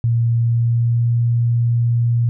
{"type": "tone with pitch glide", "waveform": "sine", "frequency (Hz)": [116.8, 118.23], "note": ["A#2", "A#2"], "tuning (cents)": [4, 25], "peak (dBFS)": -13, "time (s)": [0.04, 2.29], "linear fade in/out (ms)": 0, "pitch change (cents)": 21, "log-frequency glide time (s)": [0.37, 1.11], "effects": []}